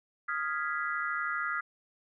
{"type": "chord", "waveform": "sine", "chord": "F half-diminished seventh", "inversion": "third", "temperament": "equal", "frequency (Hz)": [1244.5, 1396.9, 1661.2, 1975.5], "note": ["Eb6", "F6", "Ab6", "Cb7"], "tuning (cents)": [0, 0, 0, 0], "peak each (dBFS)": [-35, -34, -37, -38], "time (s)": [0.28, 1.61], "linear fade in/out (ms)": 10, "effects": []}